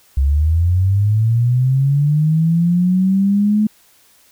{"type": "linear sweep", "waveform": "sine", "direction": "up", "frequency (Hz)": [65.8, 215], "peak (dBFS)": -11, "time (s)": [0.17, 3.67], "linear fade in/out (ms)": 5, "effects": ["white hiss -52 dBFS RMS until 4.31 s"]}